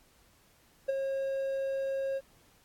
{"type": "tone with ADSR envelope", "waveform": "triangle", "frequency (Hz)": 541, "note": "C#5", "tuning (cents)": -42, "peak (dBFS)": -22, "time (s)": [0.88, 2.21], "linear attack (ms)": 14, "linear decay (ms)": 16, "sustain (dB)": -6, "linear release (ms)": 42, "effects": ["pink hiss -64 dBFS RMS until 2.64 s", "AAC 64 kbps"]}